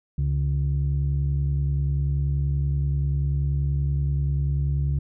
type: tone pair together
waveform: sine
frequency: 70.4 / 140.8 Hz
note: C#2 / C#3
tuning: +27 / +27 cents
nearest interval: octave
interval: 1200 cents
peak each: -22 dBFS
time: 0.18-4.99 s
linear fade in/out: 5 ms
effects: tanh soft clip ceiling -16 dBFS